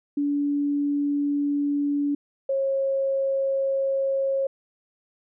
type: tone pair in turn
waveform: sine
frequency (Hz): 287.4 / 542.5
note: D4 / C#5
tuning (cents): -37 / -37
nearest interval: major seventh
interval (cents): 1100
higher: second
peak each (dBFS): -21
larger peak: neither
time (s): 0.17-2.15 / 2.49-4.47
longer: neither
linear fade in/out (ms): 5
effects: none